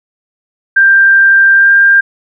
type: tone with pitch glide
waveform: sine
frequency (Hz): 1583 to 1595.9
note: G6 to G6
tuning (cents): +17 to +31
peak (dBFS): -3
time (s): 0.76-2.01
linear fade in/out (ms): 10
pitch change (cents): +14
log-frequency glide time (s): 1.54-1.71
effects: none